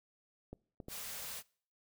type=clicks; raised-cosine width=2 ms; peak=-32 dBFS; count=3; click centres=0.53 / 0.802 / 0.884 s
type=band-stop noise; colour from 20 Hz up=white; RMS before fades=-44 dBFS; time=0.88-1.43 s; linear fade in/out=50 ms; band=240 to 410 Hz; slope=96 dB/octave
effects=noise-tail reverb RT60 0.5 s tail -24 dB re dry